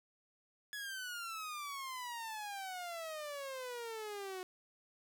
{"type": "exponential sweep", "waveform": "sawtooth", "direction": "down", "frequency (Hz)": [1700, 364.5], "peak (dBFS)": -38, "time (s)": [0.73, 4.43], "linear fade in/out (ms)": 0, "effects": []}